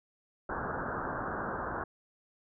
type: low-pass noise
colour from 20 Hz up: white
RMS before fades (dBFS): -36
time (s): 0.49-1.84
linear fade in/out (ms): 5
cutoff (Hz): 1600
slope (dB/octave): 96
effects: none